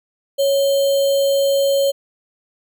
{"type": "tone with sample-and-hold", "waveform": "sine", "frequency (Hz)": 554, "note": "C#5", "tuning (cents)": -1, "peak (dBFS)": -13, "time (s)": [0.38, 1.92], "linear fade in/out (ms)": 20, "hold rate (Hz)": 3675, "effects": []}